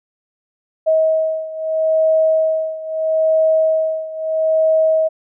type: beating tone pair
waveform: sine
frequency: 636 / 636.77 Hz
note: D#5 / D#5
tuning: +38 / +40 cents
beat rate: 0.77 Hz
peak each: -15 / -18 dBFS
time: 0.86-5.09 s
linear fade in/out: 20 ms
effects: none

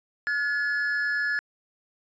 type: tone pair together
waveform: triangle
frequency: 1436 / 1707.7 Hz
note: F6 / G#6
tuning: +48 / +48 cents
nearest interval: minor third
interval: 300 cents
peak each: -29 / -23 dBFS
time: 0.27-1.39 s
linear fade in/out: 0 ms
effects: resampled to 16000 Hz

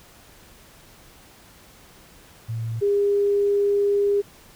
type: tone pair in turn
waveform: sine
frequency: 113.6 / 404.8 Hz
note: A#2 / G#4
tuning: -44 / -44 cents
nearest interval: octave + minor seventh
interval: 2200 cents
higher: second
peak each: -25 / -17 dBFS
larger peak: second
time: 2.48-2.81 / 2.81-4.22 s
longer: second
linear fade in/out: 20 ms
effects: pink hiss -50 dBFS RMS until 4.55 s

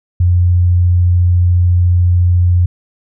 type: tone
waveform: sine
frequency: 88.6 Hz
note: F2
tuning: 25 cents sharp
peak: -7 dBFS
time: 0.2-2.66 s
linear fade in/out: 5 ms
effects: none

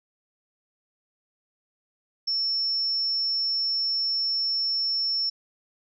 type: tone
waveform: sine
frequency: 5400 Hz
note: E8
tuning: 41 cents sharp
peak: -23 dBFS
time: 2.27-5.3 s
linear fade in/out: 10 ms
effects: none

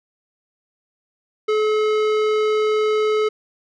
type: tone with tanh clipping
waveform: sine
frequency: 429 Hz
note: A4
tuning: 44 cents flat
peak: -18 dBFS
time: 1.48-3.29 s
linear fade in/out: 10 ms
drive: 17 dB
effects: none

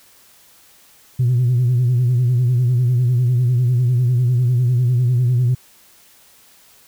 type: tone with vibrato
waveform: sine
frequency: 123.47 Hz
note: B2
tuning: in tune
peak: -11 dBFS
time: 1.19-5.55 s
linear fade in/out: 10 ms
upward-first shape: sine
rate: 10 Hz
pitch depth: 68 cents each way
effects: tanh soft clip ceiling -10 dBFS + white hiss -50 dBFS RMS until 6.87 s

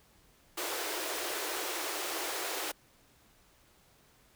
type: high-pass noise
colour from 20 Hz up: pink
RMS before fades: -36 dBFS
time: 0.57-2.72 s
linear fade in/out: 10 ms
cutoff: 310 Hz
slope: 96 dB/octave
effects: pink hiss -64 dBFS RMS until 4.35 s

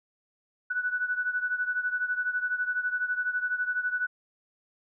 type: beating tone pair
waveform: sine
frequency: 1480 / 1492 Hz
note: F#6 / F#6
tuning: 0 / +14 cents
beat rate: 12 Hz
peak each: -28 / -32 dBFS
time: 0.7-4.07 s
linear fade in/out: 10 ms
effects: none

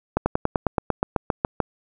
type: slowing click train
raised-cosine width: 1 ms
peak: -5 dBFS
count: 13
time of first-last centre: 0.17-1.603 s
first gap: 90 ms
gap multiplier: 1.05
effects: none

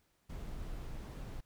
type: noise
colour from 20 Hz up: brown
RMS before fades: -43 dBFS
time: 0.29-1.41 s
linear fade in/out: 10 ms
effects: pink hiss -75 dBFS RMS until 1.45 s

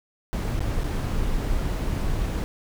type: noise with dropouts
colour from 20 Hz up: brown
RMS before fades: -25 dBFS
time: 0.33-2.44 s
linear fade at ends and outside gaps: 0 ms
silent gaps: 0.593-0.605 / 0.835-0.841 / 1.196-1.199 s
effects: none

